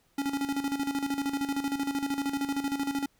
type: tone with tremolo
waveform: square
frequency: 278.7 Hz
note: C#4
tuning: 9 cents sharp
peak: -27 dBFS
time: 0.18-3.06 s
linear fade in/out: 5 ms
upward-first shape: square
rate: 13 Hz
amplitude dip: 65%
effects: pink hiss -68 dBFS RMS until 3.19 s